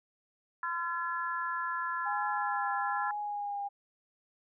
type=harmonic tone; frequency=340.9 Hz; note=F4; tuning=42 cents flat; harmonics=3 / 4 / 5; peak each=-35 / -36 / -37 dBFS; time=0.63-3.11 s; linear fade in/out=2 ms
type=tone with vibrato; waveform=sine; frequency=819 Hz; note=G#5; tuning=24 cents flat; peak=-33 dBFS; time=2.05-3.69 s; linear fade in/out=20 ms; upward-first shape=triangle; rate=1.1 Hz; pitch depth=30 cents each way
effects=none